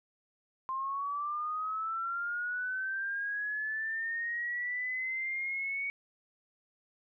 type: linear sweep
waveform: sine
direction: up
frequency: 1046.5 to 2242 Hz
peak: -32 dBFS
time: 0.69-5.9 s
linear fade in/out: 0 ms
effects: none